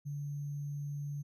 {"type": "tone with sample-and-hold", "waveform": "sine", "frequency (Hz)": 144.3, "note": "D3", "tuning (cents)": -30, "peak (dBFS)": -36, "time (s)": [0.05, 1.23], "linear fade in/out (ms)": 20, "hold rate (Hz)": 6300, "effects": ["resampled to 32000 Hz"]}